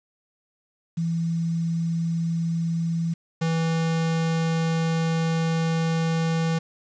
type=tone pair in turn; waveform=sine / square; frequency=166.5 / 163.64 Hz; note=E3 / E3; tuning=+18 / -12 cents; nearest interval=unison; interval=30 cents; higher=first; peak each=-22 dBFS; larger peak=neither; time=0.97-3.14 / 3.41-6.59 s; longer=second; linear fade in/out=10 ms; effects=resampled to 16000 Hz + 8-bit